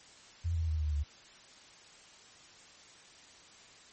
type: tone with pitch steps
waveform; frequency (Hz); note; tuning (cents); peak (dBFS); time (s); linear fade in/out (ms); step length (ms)
sine; 84.8 / 81.72 / 78.76 / 75.9 / 73.14; E2 / E2 / D#2 / D#2 / D2; +50 / -14 / +22 / -42 / -7; -29; 0.44-1.04; 20; 120
effects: white hiss -56 dBFS RMS until 3.92 s + MP3 32 kbps